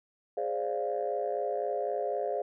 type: chord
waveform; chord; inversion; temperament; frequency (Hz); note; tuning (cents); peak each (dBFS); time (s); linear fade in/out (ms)
sine; D half-diminished seventh; second; equal; 415.3 / 523.3 / 587.3 / 698.5; Ab4 / C5 / D5 / F5; 0 / 0 / 0 / 0; -34; 0.37-2.42; 5
effects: tanh soft clip ceiling -20 dBFS